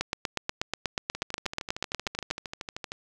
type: two click trains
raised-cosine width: 0.2 ms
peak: -18 / -10 dBFS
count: 24 / 20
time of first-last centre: 1.15-2.919 / 0.01-2.31 s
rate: 13 / 8.26 Hz
effects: none